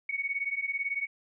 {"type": "beating tone pair", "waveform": "sine", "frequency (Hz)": [2217, 2235], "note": ["C#7", "C#7"], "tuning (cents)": [0, 14], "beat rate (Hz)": 18, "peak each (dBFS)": [-33, -32], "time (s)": [0.09, 1.07], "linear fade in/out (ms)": 5, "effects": []}